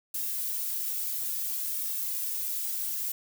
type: noise with flanger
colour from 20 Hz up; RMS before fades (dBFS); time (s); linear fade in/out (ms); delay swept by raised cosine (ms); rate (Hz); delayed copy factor
violet; -32; 0.14-3.12; 5; 2 to 2.86; 0.58; -1
effects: none